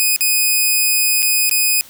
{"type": "tone with dropouts", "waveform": "5% pulse", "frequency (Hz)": 2500, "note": "D#7", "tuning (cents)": 8, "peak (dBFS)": -3, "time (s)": [0, 1.81], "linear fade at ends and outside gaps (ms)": 0, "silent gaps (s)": [[0.162, 0.208], [1.222, 1.227], [1.495, 1.512]], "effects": ["white hiss -42 dBFS RMS until 1.89 s"]}